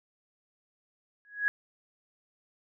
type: tone with exponential growth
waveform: sine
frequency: 1667 Hz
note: G#6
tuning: 6 cents sharp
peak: -20 dBFS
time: 1.25-1.48 s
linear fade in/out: 0 ms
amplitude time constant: 49 ms
effects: none